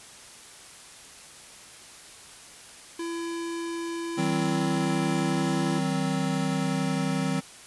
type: tone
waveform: square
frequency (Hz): 336.2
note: E4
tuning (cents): +34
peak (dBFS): -31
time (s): 2.99-5.79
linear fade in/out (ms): 5
type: chord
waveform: square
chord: C diminished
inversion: first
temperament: just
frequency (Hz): 156.98 / 188.37 / 261.6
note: Eb3 / Gb3 / C4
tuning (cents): +16 / +31 / 0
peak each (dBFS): -30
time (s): 4.17-7.41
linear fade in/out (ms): 20
effects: white hiss -47 dBFS RMS until 7.66 s + resampled to 24000 Hz